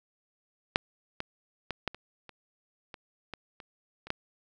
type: clicks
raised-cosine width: 0.3 ms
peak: -6 / -17 / -17 / -13 / -27 / -30 / -26 / -22 / -29 / -28 / -13 dBFS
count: 11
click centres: 0.759 / 1.204 / 1.707 / 1.877 / 1.946 / 2.293 / 2.942 / 3.337 / 3.602 / 4.07 / 4.104 s
effects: none